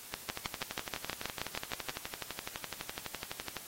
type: two click trains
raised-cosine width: 0.2 ms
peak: -19 / -16 dBFS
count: 40 / 12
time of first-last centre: 0.29-3.567 / 0.14-1.894 s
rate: 11.9 / 6.27 Hz
effects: white hiss -49 dBFS RMS until 3.67 s + AAC 48 kbps